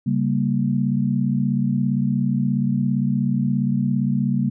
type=chord; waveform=sine; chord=G diminished; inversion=second; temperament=equal with one note detuned; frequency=137.87 / 196 / 233.1 Hz; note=Db3 / G3 / Bb3; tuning=-9 / 0 / 0 cents; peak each=-22 dBFS; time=0.06-4.5 s; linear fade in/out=10 ms; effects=none